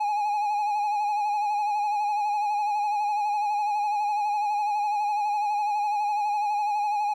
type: tone with vibrato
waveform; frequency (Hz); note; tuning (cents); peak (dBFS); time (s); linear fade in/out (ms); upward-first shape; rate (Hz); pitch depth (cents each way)
triangle; 832; G#5; +3; -21; 0-7.14; 10; sine; 12; 43
effects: none